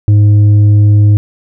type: tone with tanh clipping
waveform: triangle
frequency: 103.83 Hz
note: G#2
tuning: in tune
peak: -4 dBFS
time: 0.08-1.17 s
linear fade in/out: 0 ms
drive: 9 dB
effects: none